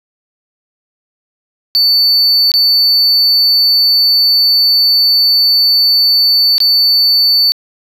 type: tone with dropouts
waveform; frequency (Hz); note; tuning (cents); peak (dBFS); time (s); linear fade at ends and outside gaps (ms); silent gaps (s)
sine; 4500; C#8; +25; -4; 1.75-7.52; 0; 2.517-2.539 / 6.581-6.603
effects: tanh soft clip ceiling -6 dBFS + 7-bit